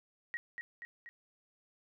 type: tone with echo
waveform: sine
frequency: 1892 Hz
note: A#6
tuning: 25 cents sharp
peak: -35 dBFS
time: 0.34-0.37 s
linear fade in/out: 0 ms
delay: 240 ms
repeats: 3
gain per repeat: -4 dB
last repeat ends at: 1.09 s
effects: none